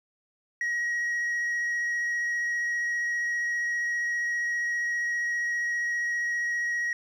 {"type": "tone with vibrato", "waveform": "sine", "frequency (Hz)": 1900, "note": "A#6", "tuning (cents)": 33, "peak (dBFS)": -23, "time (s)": [0.61, 6.93], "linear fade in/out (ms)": 2, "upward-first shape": "triangle", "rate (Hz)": 15, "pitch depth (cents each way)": 12, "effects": ["tanh soft clip ceiling -25 dBFS", "10-bit"]}